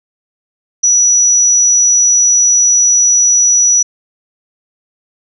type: tone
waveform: sine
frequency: 5880 Hz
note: F#8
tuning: 12 cents flat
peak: -6 dBFS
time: 0.83-3.83 s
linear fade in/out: 10 ms
effects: none